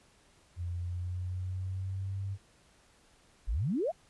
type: tone with pitch glide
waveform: sine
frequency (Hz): 87.31 to 98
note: F2 to G2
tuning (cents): 0 to 0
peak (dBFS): -33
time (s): 0.56-2.38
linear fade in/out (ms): 50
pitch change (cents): +200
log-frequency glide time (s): 0.75-2.27
type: exponential sweep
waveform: sine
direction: up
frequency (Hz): 41 to 753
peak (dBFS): -28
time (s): 3.47-3.92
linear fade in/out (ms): 20
effects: pink hiss -64 dBFS RMS until 4.09 s + resampled to 24000 Hz